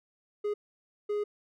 triangle tone bursts at uneven times, 415.3 Hz, G#4, in tune, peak -26 dBFS, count 2, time 0.44-0.54 / 1.09-1.24 s, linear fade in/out 10 ms, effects none

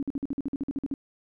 sine tone bursts, 277.2 Hz, C#4, in tune, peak -26 dBFS, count 13, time 0-0.939 s, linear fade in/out 0 ms, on 27 ms, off 49 ms, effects none

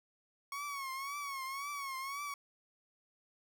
30% pulse tone with vibrato, 1106 Hz, C#6, 4 cents flat, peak -36 dBFS, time 0.52-2.34 s, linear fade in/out 2 ms, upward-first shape triangle, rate 1.9 Hz, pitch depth 96 cents each way, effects none

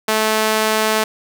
sawtooth tone with high-pass filter, 217.6 Hz, A3, 19 cents flat, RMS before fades -17 dBFS, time 0.08-1.04 s, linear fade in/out 5 ms, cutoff 500 Hz, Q 0.65, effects none

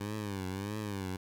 15% pulse tone with vibrato, 99.9 Hz, G2, 33 cents sharp, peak -29 dBFS, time 0-1.17 s, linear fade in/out 10 ms, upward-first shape triangle, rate 1.6 Hz, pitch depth 150 cents each way, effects none

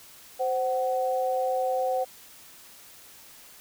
sine tone pair together, 520 / 749.5 Hz, C5 / F#5, -11 / +22 cents, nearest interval tritone, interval 633 cents, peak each -26 / -27 dBFS, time 0.39-2.05 s, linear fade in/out 20 ms, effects white hiss -50 dBFS RMS until 3.6 s

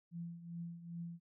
sine tone with tremolo, 170 Hz, F3, 46 cents flat, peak -40 dBFS, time 0.11-1.2 s, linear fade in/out 50 ms, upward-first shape triangle, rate 2.5 Hz, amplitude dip 75%, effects none

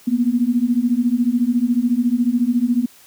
sine beating tone pair, 233.8 / 247.8 Hz, A#3 / B3, +5 / +6 cents, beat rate 14 Hz, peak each -18 / -17 dBFS, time 0.07-2.86 s, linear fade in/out 10 ms, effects white hiss -48 dBFS RMS until 3.06 s + high-pass 80 Hz 12 dB/octave

